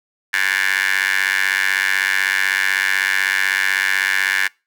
15% pulse tone with high-pass filter, 96 Hz, G2, 36 cents flat, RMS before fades -18 dBFS, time 0.33-4.48 s, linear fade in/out 10 ms, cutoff 1800 Hz, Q 7.8, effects noise-tail reverb RT60 0.3 s tail -26 dB re dry

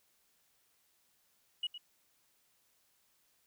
sine tone with echo, 2910 Hz, F#7, 29 cents flat, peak -31 dBFS, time 1.63-1.67 s, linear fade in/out 5 ms, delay 110 ms, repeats 1, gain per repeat -12 dB, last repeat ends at 1.78 s, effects tanh soft clip ceiling -28 dBFS + white hiss -73 dBFS RMS until 3.46 s

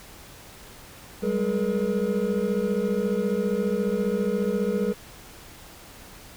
triangle tone cluster, 192.3 / 207 / 423.6 / 479.8 Hz, G3 / G#3 / G#4 / A#4, -33 / -5 / +34 / +50 cents, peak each -26 dBFS, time 1.22-4.94 s, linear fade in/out 20 ms, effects pink hiss -46 dBFS RMS until 6.36 s

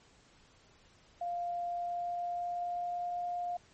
sine tone with pitch glide, 698.5 to 705.8 Hz, F5 to F5, 0 to +18 cents, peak -33 dBFS, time 1.21-3.57 s, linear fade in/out 5 ms, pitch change +18 cents, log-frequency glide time 1.7-3.12 s, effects pink hiss -63 dBFS RMS until 3.73 s + MP3 32 kbps

